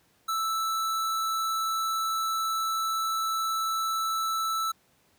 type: tone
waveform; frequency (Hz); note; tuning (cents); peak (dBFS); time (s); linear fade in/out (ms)
square; 1318.5; E6; 0; -27; 0.28-4.72; 10
effects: pink hiss -65 dBFS RMS until 5.18 s + high-pass 80 Hz 12 dB/octave